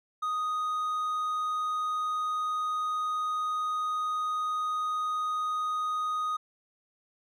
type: tone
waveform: triangle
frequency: 1244.5 Hz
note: D#6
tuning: in tune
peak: -26 dBFS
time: 0.22-6.37 s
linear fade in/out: 10 ms
effects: none